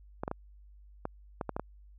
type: clicks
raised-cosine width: 1 ms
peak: -19 dBFS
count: 8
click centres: 0.235 / 0.279 / 0.314 / 1.054 / 1.412 / 1.493 / 1.565 / 1.596 s
effects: added 50 Hz sine -52 dBFS peak until 1.98 s